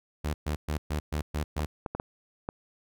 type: tone bursts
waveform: sawtooth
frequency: 75.4 Hz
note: D2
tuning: 46 cents sharp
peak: -24 dBFS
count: 7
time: 0.24-1.66 s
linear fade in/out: 10 ms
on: 100 ms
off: 120 ms
type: clicks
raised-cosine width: 1 ms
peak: -18 dBFS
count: 5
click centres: 1.594 / 1.862 / 1.95 / 1.999 / 2.489 s
effects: none